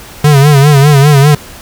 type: tone with vibrato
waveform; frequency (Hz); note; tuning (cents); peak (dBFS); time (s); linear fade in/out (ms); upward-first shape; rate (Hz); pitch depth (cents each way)
square; 143.2; D3; -43; -3; 0.24-1.35; 5; sine; 5; 92
effects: pink hiss -31 dBFS RMS until 1.61 s